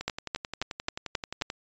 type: two click trains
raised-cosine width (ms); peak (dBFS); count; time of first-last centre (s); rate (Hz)
0.2; -17 / -11; 18 / 6; 0.01-1.501 / 0.08-1.42; 11.4 / 3.73
effects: resampled to 16000 Hz